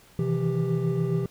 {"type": "tone cluster", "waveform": "triangle", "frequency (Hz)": [129.8, 158.8, 166.1, 394.2], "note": ["C3", "D#3", "E3", "G4"], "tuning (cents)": [-13, 36, 13, 10], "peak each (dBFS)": [-26, -29, -25, -27], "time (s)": [0.19, 1.26], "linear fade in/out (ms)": 2, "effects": ["pink hiss -55 dBFS RMS until 1.3 s"]}